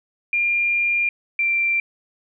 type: tone pair in turn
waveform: sine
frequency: 2400 / 2359 Hz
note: D7 / D7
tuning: +37 / +7 cents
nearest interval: unison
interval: 30 cents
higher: first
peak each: -17 dBFS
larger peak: neither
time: 0.33-1.09 / 1.39-1.8 s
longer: first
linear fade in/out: 2 ms
effects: none